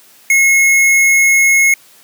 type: tone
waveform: square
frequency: 2171 Hz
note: C#7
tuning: 37 cents flat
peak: -8 dBFS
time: 0.3-1.74 s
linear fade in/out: 2 ms
effects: white hiss -45 dBFS RMS until 2.03 s + high-pass 150 Hz 12 dB/octave